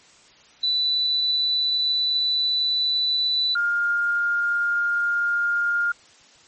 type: tone pair in turn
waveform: sine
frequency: 3976 / 1410.6 Hz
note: B7 / F6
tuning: +11 / +17 cents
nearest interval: octave + tritone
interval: 1794 cents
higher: first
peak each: -19 dBFS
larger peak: neither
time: 0.63-3.55 / 3.55-5.92 s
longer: first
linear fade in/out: 5 ms
effects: white hiss -52 dBFS RMS until 6.47 s + MP3 32 kbps